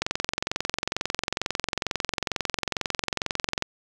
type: click train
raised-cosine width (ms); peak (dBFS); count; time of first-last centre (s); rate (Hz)
0.2; -7; 81; 0.02-3.624; 22.2
effects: 7-bit